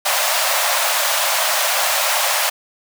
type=high-pass noise; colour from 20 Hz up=pink; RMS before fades=-18 dBFS; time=0.05-2.5 s; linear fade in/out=10 ms; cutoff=550 Hz; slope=96 dB/octave; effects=none